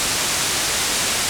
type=low-pass noise; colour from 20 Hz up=white; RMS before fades=-21 dBFS; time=0-1.29 s; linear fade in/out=0 ms; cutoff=9100 Hz; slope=24 dB/octave; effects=none